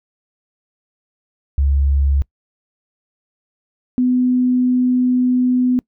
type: tone pair in turn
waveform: sine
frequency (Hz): 69.6 / 250.8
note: C#2 / B3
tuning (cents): +8 / +27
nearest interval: octave + minor seventh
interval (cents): 2219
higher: second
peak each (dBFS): -12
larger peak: neither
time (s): 1.58-2.22 / 3.98-5.79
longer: second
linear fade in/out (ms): 0
effects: noise-tail reverb RT60 0.1 s tail -25 dB re dry